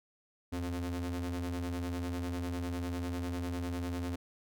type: ring-modulated tone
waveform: 45% pulse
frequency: 89 Hz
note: F2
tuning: 33 cents sharp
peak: -31 dBFS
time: 0.52-4.16 s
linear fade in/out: 10 ms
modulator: 173 Hz
effects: none